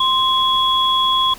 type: tone pair together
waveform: sine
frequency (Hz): 1046.5 / 3352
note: C6 / G#7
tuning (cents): 0 / +15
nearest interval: octave + minor sixth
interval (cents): 2015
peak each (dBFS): -16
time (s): 0-1.34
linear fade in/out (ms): 5
effects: pink hiss -39 dBFS RMS until 1.38 s